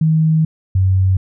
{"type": "tone pair in turn", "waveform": "sine", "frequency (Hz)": [158.5, 94.45], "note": ["D#3", "F#2"], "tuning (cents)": [32, 36], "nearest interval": "major sixth", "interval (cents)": 896, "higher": "first", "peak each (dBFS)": -10, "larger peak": "neither", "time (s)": [[0.01, 0.45], [0.75, 1.17]], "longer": "first", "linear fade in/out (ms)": 5, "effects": []}